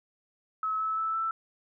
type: tone with pitch steps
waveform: sine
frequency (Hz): 1290 / 1302 / 1314.1 / 1326.3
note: E6 / E6 / E6 / E6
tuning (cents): -38 / -22 / -6 / +10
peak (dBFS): -27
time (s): 0.63-1.31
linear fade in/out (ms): 2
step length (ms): 170
effects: none